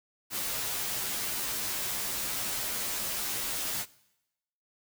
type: noise with comb filter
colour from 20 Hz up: white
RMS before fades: -33 dBFS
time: 0.3-3.86 s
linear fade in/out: 50 ms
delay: 12 ms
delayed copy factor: -0.85
effects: noise-tail reverb RT60 0.9 s tail -21 dB re dry